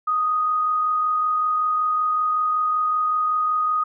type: tone with amplitude modulation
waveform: sine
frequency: 1244.5 Hz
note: D#6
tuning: in tune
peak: -17 dBFS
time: 0.07-3.84 s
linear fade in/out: 10 ms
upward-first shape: sine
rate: 45.3 Hz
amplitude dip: 25%
effects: none